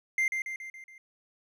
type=tone with echo; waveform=triangle; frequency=2093 Hz; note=C7; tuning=in tune; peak=-22 dBFS; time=0.18-0.28 s; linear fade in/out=2 ms; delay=140 ms; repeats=5; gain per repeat=-5 dB; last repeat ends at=0.98 s; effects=none